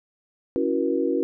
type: chord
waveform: sine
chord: F# dominant seventh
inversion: second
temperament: equal with one note detuned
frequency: 277.2 / 329.6 / 370 / 478.4 Hz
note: C#4 / E4 / F#4 / A#4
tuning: 0 / 0 / 0 / +45 cents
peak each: -26 dBFS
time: 0.56-1.23 s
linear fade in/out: 0 ms
effects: none